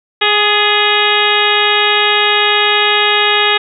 harmonic tone with a mistuned harmonic, 415.3 Hz, G#4, in tune, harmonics 1 / 2 / 3 / 4 / 5 / 6 / 7 / 8 / 9, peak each -18 / -18 / -18 / -18 / -18 / -18 / -18 / -18 / -18 dBFS, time 0.21-3.58 s, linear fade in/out 10 ms, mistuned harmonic 4, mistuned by +35 cents, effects none

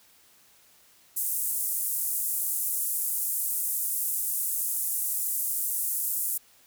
white band-pass noise, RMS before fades -29 dBFS, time 1.16-6.38 s, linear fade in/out 10 ms, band 8800 to 16000 Hz, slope 24 dB/octave, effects white hiss -59 dBFS RMS until 6.66 s

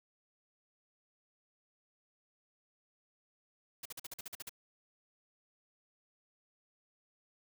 white noise bursts, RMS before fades -44 dBFS, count 10, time 3.83-4.494 s, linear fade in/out 5 ms, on 25 ms, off 46 ms, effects none

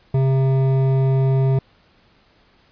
sine tone with hard clipping, 133.5 Hz, C3, 35 cents sharp, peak -16 dBFS, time 0.14-1.59 s, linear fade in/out 5 ms, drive 11 dB, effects pink hiss -56 dBFS RMS until 2.71 s + resampled to 11025 Hz

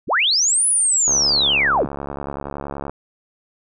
sine linear two-way sweep, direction up then down, 34.76 to 10140 to 34.76 Hz, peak -14 dBFS, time 0.07-1.87 s, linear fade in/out 50 ms, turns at 0.67 s
click train, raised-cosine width 1 ms, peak -14 dBFS, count 129, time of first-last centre 1.08-2.896 s, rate 70.5 Hz
effects none

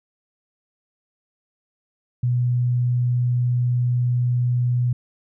sine tone, 122.9 Hz, B2, 8 cents flat, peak -17 dBFS, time 2.23-4.93 s, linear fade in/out 5 ms, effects none

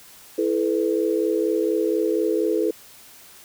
sine chord, E suspended fourth, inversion none, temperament equal with one note detuned, 329.6 / 429.7 / 493.9 Hz, E4 / A4 / B4, 0 / -41 / 0 cents, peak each -23 / -22 / -25 dBFS, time 0.38-2.71 s, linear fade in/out 5 ms, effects white hiss -47 dBFS RMS until 3.44 s

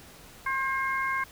harmonic tone, 534 Hz, C5, 35 cents sharp, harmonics 2 / 3 / 4, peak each -29 / -31 / -32 dBFS, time 0.46-1.24 s, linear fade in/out 5 ms, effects pink hiss -50 dBFS RMS until 1.31 s

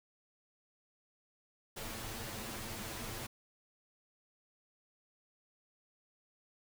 pink noise with comb filter, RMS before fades -43 dBFS, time 1.76-3.27 s, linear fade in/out 10 ms, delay 9 ms, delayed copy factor +0.75, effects none

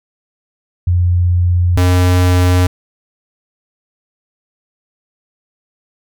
sine / square tone pair in turn, 88.4 / 90.15 Hz, F2 / F#2, +22 / -45 cents, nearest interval unison, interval 33 cents, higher second, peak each -9 dBFS, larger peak neither, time 0.87-1.77 / 1.77-2.67 s, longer neither, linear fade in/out 5 ms, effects none

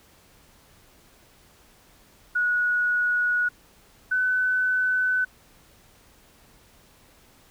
sine tone pair in turn, 1460 / 1506.3 Hz, F#6 / F#6, -24 / +31 cents, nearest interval minor second, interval 55 cents, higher second, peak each -20 dBFS, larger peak neither, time 2.35-3.49 / 4.11-5.25 s, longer neither, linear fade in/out 10 ms, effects pink hiss -56 dBFS RMS until 7.5 s

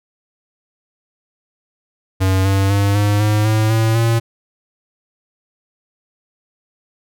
square tone with pitch steps, 94.8 / 97.47 / 100.21 / 103.02 / 105.92 / 108.9 / 111.96 / 115.11 Hz, F#2 / G2 / G2 / G#2 / G#2 / A2 / A2 / A#2, +43 / -9 / +39 / -13 / +35 / -17 / +31 / -21 cents, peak -13 dBFS, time 2.2-4.2 s, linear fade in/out 20 ms, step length 250 ms, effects none

